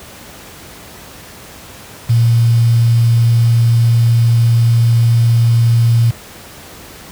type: tone with quantisation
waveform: sine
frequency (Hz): 116.54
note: A#2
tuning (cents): 0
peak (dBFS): -7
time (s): 2.09-6.11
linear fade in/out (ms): 10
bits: 5
effects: pink hiss -35 dBFS RMS until 7.11 s + high-pass 60 Hz 12 dB/octave